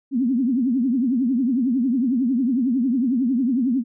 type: tone with vibrato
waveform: sine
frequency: 251.2 Hz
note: B3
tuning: 30 cents sharp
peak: -17 dBFS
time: 0.11-3.84 s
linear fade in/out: 50 ms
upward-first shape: triangle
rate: 11 Hz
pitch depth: 220 cents each way
effects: none